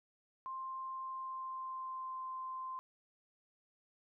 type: tone with pitch glide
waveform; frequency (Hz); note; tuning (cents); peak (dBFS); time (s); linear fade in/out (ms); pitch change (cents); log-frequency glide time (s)
sine; 1052 to 1041.1; C6 to C6; +9 to -9; -40; 0.46-2.79; 0; -18; 0.98-2.21
effects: none